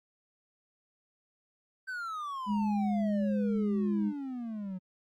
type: exponential sweep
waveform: triangle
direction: down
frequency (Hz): 1558 to 180.9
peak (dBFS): -33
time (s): 1.87-4.79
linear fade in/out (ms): 20
type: tone with pitch glide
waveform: sine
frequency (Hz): 207.7 to 206.4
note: G#3 to G#3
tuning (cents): 0 to -10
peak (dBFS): -27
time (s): 2.46-4.13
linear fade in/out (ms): 50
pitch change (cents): -10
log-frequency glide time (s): 2.6-3.02
effects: Opus 48 kbps